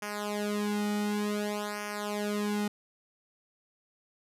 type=tone with flanger; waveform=sawtooth; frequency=207.7 Hz; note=G#3; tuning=in tune; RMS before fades=-32 dBFS; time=0.02-2.68 s; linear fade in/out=5 ms; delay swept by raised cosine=0.25 to 1.85 ms; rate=0.55 Hz; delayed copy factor=-1; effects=resampled to 32000 Hz